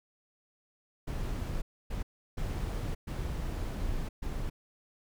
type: noise bursts at uneven times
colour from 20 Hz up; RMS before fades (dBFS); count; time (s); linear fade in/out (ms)
brown; -34; 5; 1.07-1.62 / 1.9-2.03 / 2.37-2.95 / 3.07-4.09 / 4.22-4.5; 10
effects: none